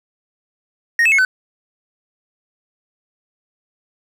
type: tone with pitch steps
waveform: triangle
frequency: 1863 / 2610 / 2185 / 1515 Hz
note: A#6 / E7 / C#7 / F#6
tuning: -2 / -18 / -26 / +40 cents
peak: -9 dBFS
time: 0.99-1.25 s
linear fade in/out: 2 ms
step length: 65 ms
effects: none